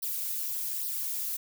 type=noise with flanger; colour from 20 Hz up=violet; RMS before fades=-33 dBFS; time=0.02-1.37 s; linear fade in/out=10 ms; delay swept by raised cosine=0.2 to 5.3 ms; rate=1.2 Hz; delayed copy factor=+1; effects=none